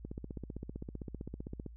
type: click train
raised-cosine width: 3 ms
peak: -28 dBFS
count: 26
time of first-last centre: 0.05-1.663 s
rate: 15.5 Hz
effects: added 57 Hz sine -48 dBFS peak until 1.76 s